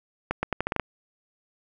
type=accelerating click train; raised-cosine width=0.5 ms; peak=-10 dBFS; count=8; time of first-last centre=0.31-0.797 s; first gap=120 ms; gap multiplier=0.81; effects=none